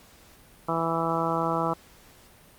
harmonic tone, 165.1 Hz, E3, 3 cents sharp, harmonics 1 / 2 / 3 / 4 / 5 / 6 / 7 / 8, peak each -32 / -32 / -32 / -32 / -32 / -32 / -32 / -32 dBFS, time 0.68-1.74 s, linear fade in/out 10 ms, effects pink hiss -54 dBFS RMS until 2.58 s + Opus 48 kbps

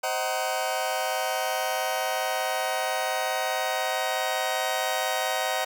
sawtooth chord, C half-diminished seventh, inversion none, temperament just, 523.3 / 627.9 / 753.5 / 941.9 Hz, C5 / Eb5 / Gb5 / Bb5, 0 / +16 / +31 / +18 cents, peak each -29 / -27 / -25 / -30 dBFS, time 0.03-5.65 s, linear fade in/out 10 ms, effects none

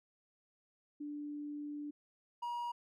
sine / triangle tone pair in turn, 293.7 / 955.3 Hz, D4 / A#5, 0 / +42 cents, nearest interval octave + minor sixth, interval 2042 cents, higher second, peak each -40 / -35 dBFS, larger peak second, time 1-1.91 / 2.42-2.72 s, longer first, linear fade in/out 10 ms, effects none

